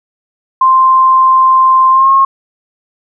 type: tone with pitch glide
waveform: sine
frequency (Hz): 1046.5 to 1080.9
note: C6 to C#6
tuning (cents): 0 to -44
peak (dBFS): -4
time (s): 0.61-2.25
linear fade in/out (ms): 5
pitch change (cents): +56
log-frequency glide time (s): 1.91-2.1
effects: none